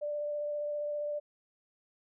sine tone with vibrato, 590 Hz, D5, 8 cents sharp, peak -32 dBFS, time 0.01-1.2 s, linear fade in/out 20 ms, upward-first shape triangle, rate 15 Hz, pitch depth 14 cents each way, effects none

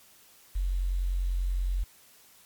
sine tone with quantisation, 45.19 Hz, F#1, 40 cents flat, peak -25 dBFS, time 0.55-1.84 s, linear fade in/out 10 ms, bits 9, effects white hiss -57 dBFS RMS until 2.45 s + MP3 96 kbps

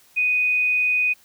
sine tone, 2489 Hz, D#7, in tune, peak -17 dBFS, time 0.16-1.14 s, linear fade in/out 20 ms, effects white hiss -55 dBFS RMS until 1.24 s

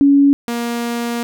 sine / sawtooth tone pair in turn, 281 / 236.3 Hz, C#4 / A#3, +24 / +24 cents, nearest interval minor third, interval 300 cents, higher first, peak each -7 / -15 dBFS, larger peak first, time 0.01-0.33 / 0.48-1.23 s, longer second, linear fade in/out 0 ms, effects none

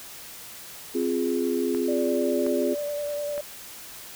sine chord, F minor, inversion second, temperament equal, 261.6 / 349.2 / 415.3 Hz, C4 / F4 / Ab4, 0 / 0 / 0 cents, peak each -27 dBFS, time 0.94-2.75 s, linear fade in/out 20 ms
clicks, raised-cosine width 0.5 ms, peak -23 dBFS, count 3, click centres 1.748 / 2.465 / 3.379 s
sine tone with vibrato, 584 Hz, D5, 10 cents flat, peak -27 dBFS, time 1.88-3.41 s, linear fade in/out 5 ms, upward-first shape square, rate 10 Hz, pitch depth 14 cents each way
effects white hiss -42 dBFS RMS until 4.15 s

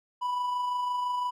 triangle tone with amplitude modulation, 987.8 Hz, B5, in tune, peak -24 dBFS, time 0.21-1.31 s, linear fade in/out 20 ms, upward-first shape sine, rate 25.9 Hz, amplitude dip 30%, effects none

